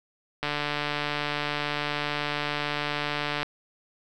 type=click train; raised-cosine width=0.3 ms; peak=-12 dBFS; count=442; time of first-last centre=0.43-3.43 s; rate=147 Hz; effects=none